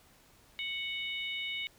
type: harmonic tone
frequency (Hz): 740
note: F#5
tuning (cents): 0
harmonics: 3 / 4 / 5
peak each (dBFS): -37 / -39 / -41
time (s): 0.59-1.67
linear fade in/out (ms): 0
effects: pink hiss -62 dBFS RMS until 1.78 s